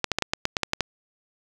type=clicks; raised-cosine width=0.2 ms; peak=-5 dBFS; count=10; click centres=0.043 / 0.117 / 0.186 / 0.223 / 0.335 / 0.454 / 0.568 / 0.633 / 0.734 / 0.807 s; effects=7-bit